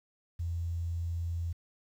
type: tone with quantisation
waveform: sine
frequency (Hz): 84.7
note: E2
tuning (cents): +48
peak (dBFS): -31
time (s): 0.39-1.53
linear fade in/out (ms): 10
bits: 10
effects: none